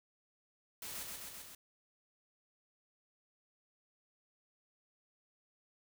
white noise with echo, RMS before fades -45 dBFS, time 0.82-1.03 s, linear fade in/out 2 ms, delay 130 ms, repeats 4, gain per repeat -2 dB, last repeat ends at 1.55 s, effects none

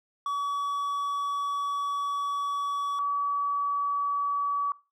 triangle / sine tone pair in turn, 1137 / 1141.3 Hz, C#6 / D6, +44 / -50 cents, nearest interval unison, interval 6 cents, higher second, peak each -25 dBFS, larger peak neither, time 0.26-2.99 / 2.99-4.72 s, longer first, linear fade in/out 2 ms, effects noise-tail reverb RT60 0.3 s tail -20 dB re dry

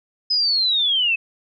sine linear sweep, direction down, 5080 to 2567 Hz, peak -16 dBFS, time 0.3-1.16 s, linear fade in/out 10 ms, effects none

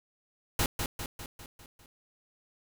pink noise with echo, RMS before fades -27 dBFS, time 0.59-0.66 s, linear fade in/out 2 ms, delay 200 ms, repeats 6, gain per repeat -5 dB, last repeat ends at 1.86 s, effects none

